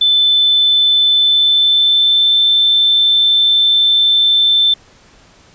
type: tone with pitch glide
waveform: sine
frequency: 3520 to 3544 Hz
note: A7 to A7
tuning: 0 to +12 cents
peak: -8 dBFS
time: 0.01-4.74 s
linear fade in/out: 5 ms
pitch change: +12 cents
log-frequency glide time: 1.15-2.4 s
effects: pink hiss -46 dBFS RMS until 5.54 s + resampled to 16000 Hz